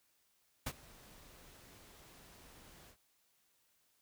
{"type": "noise with ADSR envelope", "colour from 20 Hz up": "pink", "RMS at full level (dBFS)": -37, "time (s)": [0.66, 2.97], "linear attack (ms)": 9, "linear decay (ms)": 51, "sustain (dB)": -22, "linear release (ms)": 82, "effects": ["white hiss -75 dBFS RMS until 4.01 s"]}